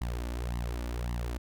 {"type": "tone with flanger", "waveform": "sawtooth", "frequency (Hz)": 59.5, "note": "A#1", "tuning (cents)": 36, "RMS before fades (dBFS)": -34, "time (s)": [0.01, 1.38], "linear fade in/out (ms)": 5, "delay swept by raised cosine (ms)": [0.99, 3.49], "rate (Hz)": 1.8, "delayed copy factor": 0.8, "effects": []}